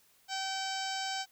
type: harmonic tone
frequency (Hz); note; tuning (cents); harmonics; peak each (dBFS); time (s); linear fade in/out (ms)
770; G5; -31; 1 / 2 / 3 / 4 / 5 / 6 / 7 / 8 / 9 / 10; -37 / -41 / -46 / -42 / -46 / -43 / -43 / -48 / -51 / -48; 0.28-1.26; 50
effects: white hiss -66 dBFS RMS until 1.31 s